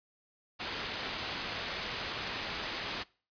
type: low-pass noise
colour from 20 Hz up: white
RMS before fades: -38 dBFS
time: 0.59-3.04 s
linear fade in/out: 20 ms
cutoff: 4200 Hz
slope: 12 dB/octave
effects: noise-tail reverb RT60 0.4 s tail -23 dB re dry + resampled to 11025 Hz